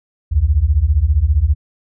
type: beating tone pair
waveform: sine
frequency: 65.6 / 80.6 Hz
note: C2 / E2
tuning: +5 / -38 cents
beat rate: 15 Hz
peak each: -14 / -13 dBFS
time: 0.31-1.55 s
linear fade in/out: 20 ms
effects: none